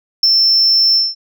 sine tone with ADSR envelope, 5350 Hz, E8, 25 cents sharp, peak -4 dBFS, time 0.23-1.15 s, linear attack 4 ms, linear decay 31 ms, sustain -3 dB, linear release 200 ms, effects tanh soft clip ceiling -5 dBFS

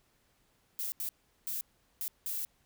violet noise bursts at uneven times, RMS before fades -36 dBFS, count 5, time 0.79-0.92 / 1-1.09 / 1.47-1.61 / 2.01-2.08 / 2.26-2.45 s, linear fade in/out 0 ms, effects pink hiss -71 dBFS RMS until 2.65 s

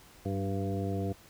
harmonic tone with a mistuned harmonic, 98 Hz, G2, in tune, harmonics 1 / 2 / 3 / 4 / 5 / 7, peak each -33 / -36 / -38 / -39 / -40 / -41 dBFS, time 0.25-1.13 s, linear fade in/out 10 ms, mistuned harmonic 2, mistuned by -29 cents, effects pink hiss -56 dBFS RMS until 1.29 s

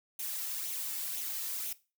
blue noise with flanger, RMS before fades -37 dBFS, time 0.19-1.73 s, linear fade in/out 5 ms, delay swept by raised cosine 0.3 to 2.3 ms, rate 2 Hz, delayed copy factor +0.5, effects noise-tail reverb RT60 0.3 s tail -18 dB re dry

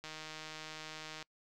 click train, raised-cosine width 0.2 ms, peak -28 dBFS, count 186, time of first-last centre 0.04-1.226 s, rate 156 Hz, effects noise-tail reverb RT60 0.1 s tail -26 dB re dry

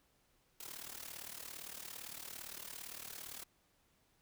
white noise with amplitude modulation, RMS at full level -45 dBFS, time 0.6-3.44 s, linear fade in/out 5 ms, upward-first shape sine, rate 37.6 Hz, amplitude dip 80%, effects pink hiss -74 dBFS RMS until 4.21 s

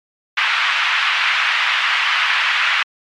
white band-pass noise, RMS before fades -17 dBFS, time 0.37-2.83 s, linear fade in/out 5 ms, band 1100 to 2900 Hz, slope 24 dB/octave, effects MP3 64 kbps

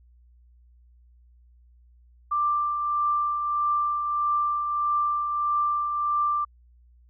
sine tone with tremolo, 1181 Hz, D6, 9 cents sharp, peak -20 dBFS, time 2.31-6.45 s, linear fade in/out 10 ms, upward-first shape triangle, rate 1.6 Hz, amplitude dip 45%, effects added 60 Hz sine -53 dBFS peak until 7.09 s

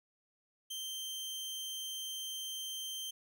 sawtooth tone, 3136 Hz, G7, in tune, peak -36 dBFS, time 0.7-3.11 s, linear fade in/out 10 ms, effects none

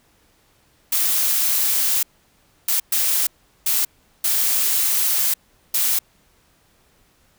blue noise bursts at uneven times, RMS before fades -19 dBFS, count 6, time 0.92-2.03 / 2.68-2.8 / 2.92-3.27 / 3.66-3.85 / 4.24-5.34 / 5.74-5.99 s, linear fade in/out 5 ms, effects pink hiss -59 dBFS RMS until 7.38 s

